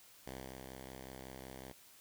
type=tone with ADSR envelope; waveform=5% pulse; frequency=65.41 Hz; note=C2; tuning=in tune; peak=-33 dBFS; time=0.26-1.73 s; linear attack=13 ms; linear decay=290 ms; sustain=-4 dB; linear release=16 ms; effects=white hiss -61 dBFS RMS until 2 s